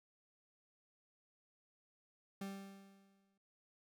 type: tone with exponential decay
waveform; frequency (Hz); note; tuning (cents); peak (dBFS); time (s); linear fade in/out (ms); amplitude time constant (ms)
40% pulse; 196; G3; 0; -40; 2.41-3.38; 5; 210
effects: none